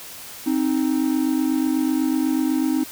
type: tone pair together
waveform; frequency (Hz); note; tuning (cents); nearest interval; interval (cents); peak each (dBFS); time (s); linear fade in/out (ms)
triangle; 263 / 311.1; C4 / D#4; +9 / 0; minor third; 291; -19; 0.46-2.84; 10
effects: white hiss -38 dBFS RMS until 2.91 s